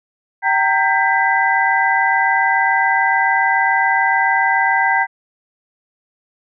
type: tone cluster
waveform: sine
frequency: 772 / 919 / 1590 / 1993 Hz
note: G5 / A#5 / G6 / B6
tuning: -27 / -25 / +24 / +15 cents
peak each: -18 dBFS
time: 0.42-5.07 s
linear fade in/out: 50 ms
effects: none